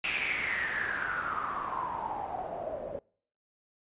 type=noise with low-pass filter sweep; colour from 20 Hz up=white; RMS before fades=-34 dBFS; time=0.04-2.99 s; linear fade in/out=2 ms; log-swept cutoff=2600 to 540 Hz; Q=8.6; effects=noise-tail reverb RT60 0.6 s tail -26 dB re dry + resampled to 8000 Hz